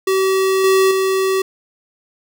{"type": "tone with level steps", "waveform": "square", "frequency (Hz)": 382.1, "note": "G4", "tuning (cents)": -44, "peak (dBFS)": [-14, -11, -15], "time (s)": [0.07, 1.42], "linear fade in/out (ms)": 5, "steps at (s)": [0.64, 0.91], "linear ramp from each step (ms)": 2, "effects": []}